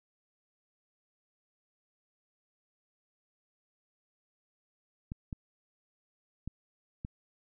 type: clicks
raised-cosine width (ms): 5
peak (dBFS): -25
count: 4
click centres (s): 5.119 / 5.328 / 6.476 / 7.049
effects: none